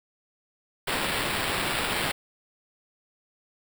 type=noise with sample-and-hold; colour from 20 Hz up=blue; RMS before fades=-28 dBFS; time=0.87-2.12 s; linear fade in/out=10 ms; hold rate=6300 Hz; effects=none